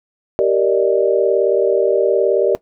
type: chord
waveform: sine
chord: Eb major seventh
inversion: first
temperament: just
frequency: 388.9 / 466.7 / 583.4 / 622.3 Hz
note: G4 / Bb4 / D5 / Eb5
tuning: -14 / +2 / -12 / 0 cents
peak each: -16 / -16 / -17 / -21 dBFS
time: 0.39-2.55 s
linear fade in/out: 0 ms
effects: noise-tail reverb RT60 0.1 s tail -18 dB re dry